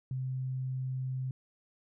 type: tone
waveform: sine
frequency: 130 Hz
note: C3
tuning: 11 cents flat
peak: -32 dBFS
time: 0.11-1.31 s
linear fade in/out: 2 ms
effects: none